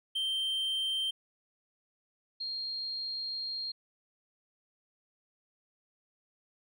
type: tone pair in turn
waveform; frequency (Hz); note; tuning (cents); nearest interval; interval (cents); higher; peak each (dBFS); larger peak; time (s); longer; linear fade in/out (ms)
triangle / sine; 3136 / 4222; G7 / C8; 0 / +15; perfect fourth; 515; second; -28 / -34; first; 0.15-1.11 / 2.4-3.72; second; 10
effects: none